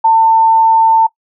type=tone; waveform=sine; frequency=897 Hz; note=A5; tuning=33 cents sharp; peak=-5 dBFS; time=0.04-1.07 s; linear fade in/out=10 ms; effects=noise-tail reverb RT60 0.1 s tail -21 dB re dry